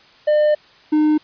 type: tone pair in turn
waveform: triangle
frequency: 602 / 305.2 Hz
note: D5 / D#4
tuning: +43 / -33 cents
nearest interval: octave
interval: 1176 cents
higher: first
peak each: -10 dBFS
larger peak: neither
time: 0.27-0.55 / 0.92-1.18 s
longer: first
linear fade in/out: 10 ms
effects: white hiss -49 dBFS RMS until 1.23 s + resampled to 11025 Hz